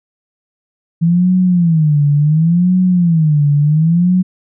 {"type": "tone with vibrato", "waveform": "sine", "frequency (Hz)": 163.2, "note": "E3", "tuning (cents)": -17, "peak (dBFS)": -8, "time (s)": [1.01, 4.23], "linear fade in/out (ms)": 20, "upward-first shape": "sine", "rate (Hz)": 0.7, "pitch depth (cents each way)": 210, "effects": []}